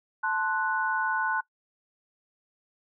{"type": "chord", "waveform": "sine", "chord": "F# diminished", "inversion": "first", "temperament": "equal", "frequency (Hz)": [880, 1046.5, 1480], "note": ["A5", "C6", "F#6"], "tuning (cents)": [0, 0, 0], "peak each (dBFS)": [-30, -32, -27], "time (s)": [0.23, 1.41], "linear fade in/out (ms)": 10, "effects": ["noise-tail reverb RT60 0.1 s tail -20 dB re dry"]}